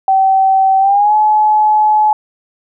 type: tone with pitch glide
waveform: sine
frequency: 769 to 853.3 Hz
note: G5 to G#5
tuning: -33 to +47 cents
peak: -7 dBFS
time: 0.08-2.13 s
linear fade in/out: 2 ms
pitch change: +180 cents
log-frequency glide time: 0.79-1.15 s
effects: none

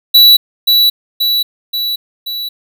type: tone with echo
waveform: square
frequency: 3937 Hz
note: B7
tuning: 6 cents flat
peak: -3 dBFS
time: 0.14-0.37 s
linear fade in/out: 10 ms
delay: 530 ms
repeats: 4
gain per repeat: -4 dB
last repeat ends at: 2.49 s
effects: none

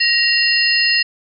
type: tone cluster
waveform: sine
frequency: 1884 / 2763 / 4290 / 5040 Hz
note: A#6 / F7 / C8 / D#8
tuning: +18 / -19 / +42 / +21 cents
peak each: -18 dBFS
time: 0-1.03 s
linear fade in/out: 10 ms
effects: none

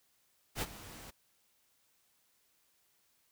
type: noise with ADSR envelope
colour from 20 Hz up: pink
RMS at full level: -34 dBFS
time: 0.55-1.11 s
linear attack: 67 ms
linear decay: 38 ms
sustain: -16 dB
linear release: 12 ms
effects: white hiss -73 dBFS RMS until 3.31 s

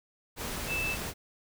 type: tone in noise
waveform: sine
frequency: 2637 Hz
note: E7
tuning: in tune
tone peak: -30 dBFS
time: 0.67-0.97 s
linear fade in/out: 50 ms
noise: pink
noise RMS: -36 dBFS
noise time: 0.36-1.14 s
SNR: +3 dB
effects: none

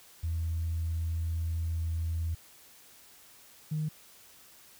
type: tone pair in turn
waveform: sine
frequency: 82.41 / 154.14 Hz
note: E2 / D#3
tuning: 0 / -16 cents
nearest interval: major seventh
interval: 1084 cents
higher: second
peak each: -28 dBFS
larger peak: neither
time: 0.23-2.35 / 3.71-3.89 s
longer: first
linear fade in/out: 10 ms
effects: tanh soft clip ceiling -24 dBFS + white hiss -56 dBFS RMS until 4.79 s

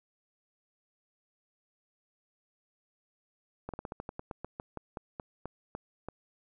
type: slowing click train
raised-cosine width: 1 ms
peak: -24 dBFS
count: 17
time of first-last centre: 3.69-6.086 s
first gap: 47 ms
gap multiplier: 1.14
effects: none

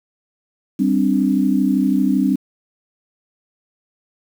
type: chord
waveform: sine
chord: G suspended fourth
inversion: none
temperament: just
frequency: 196 / 261.3 / 294 Hz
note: G3 / C4 / D4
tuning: 0 / -2 / +2 cents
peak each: -18 / -17 / -19 dBFS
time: 0.79-2.36 s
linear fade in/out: 10 ms
effects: 7-bit

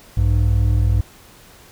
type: tone pair together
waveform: triangle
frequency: 60.1 / 101.08 Hz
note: B1 / G#2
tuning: -46 / -46 cents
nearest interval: major sixth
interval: 900 cents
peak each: -14 dBFS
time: 0.17-1.01 s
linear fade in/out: 5 ms
effects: pink hiss -46 dBFS RMS until 1.71 s

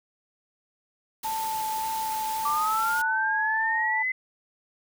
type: noise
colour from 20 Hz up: white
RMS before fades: -37 dBFS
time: 1.23-3.02 s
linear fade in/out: 5 ms
type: tone with vibrato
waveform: sine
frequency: 880 Hz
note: A5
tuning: in tune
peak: -27 dBFS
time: 1.24-4.03 s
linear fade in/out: 10 ms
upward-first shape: sine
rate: 1.8 Hz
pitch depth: 12 cents each way
type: linear sweep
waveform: sine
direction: up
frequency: 1154 to 2052 Hz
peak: -24 dBFS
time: 2.45-4.12 s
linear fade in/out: 5 ms
effects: none

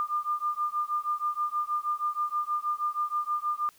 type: beating tone pair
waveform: sine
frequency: 1200 / 1206.3 Hz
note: D6 / D6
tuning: +37 / +46 cents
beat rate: 6.3 Hz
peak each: -30 dBFS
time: 0-3.69 s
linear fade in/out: 0 ms
effects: white hiss -60 dBFS RMS until 3.78 s

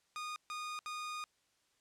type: tone bursts at uneven times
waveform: sawtooth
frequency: 1229 Hz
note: D#6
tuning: 22 cents flat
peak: -36 dBFS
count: 3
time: 0.16-0.36 / 0.5-0.79 / 0.86-1.24 s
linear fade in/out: 0 ms
effects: white hiss -75 dBFS RMS until 1.8 s + low-pass 8000 Hz 12 dB/octave

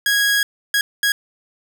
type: tone bursts at uneven times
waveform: sawtooth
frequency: 1652 Hz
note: G#6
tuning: 10 cents flat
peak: -11 dBFS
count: 3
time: 0.06-0.43 / 0.74-0.81 / 1.03-1.12 s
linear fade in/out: 2 ms
effects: none

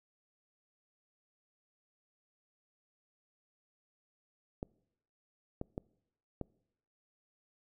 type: clicks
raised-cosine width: 2 ms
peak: -24 dBFS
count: 4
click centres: 4.629 / 5.614 / 5.779 / 6.413 s
effects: noise-tail reverb RT60 0.8 s tail -25 dB re dry

